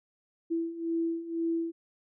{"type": "beating tone pair", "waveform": "sine", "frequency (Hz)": [330.5, 332.5], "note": ["E4", "E4"], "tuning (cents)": [5, 15], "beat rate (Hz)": 2, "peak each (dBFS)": [-34, -30], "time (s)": [0.5, 1.72], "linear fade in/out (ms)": 20, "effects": []}